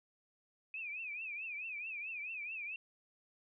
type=tone with vibrato; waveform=sine; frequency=2497 Hz; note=D#7; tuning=6 cents sharp; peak=-40 dBFS; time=0.74-2.76 s; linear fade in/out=2 ms; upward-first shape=triangle; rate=4.6 Hz; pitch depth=160 cents each way; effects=none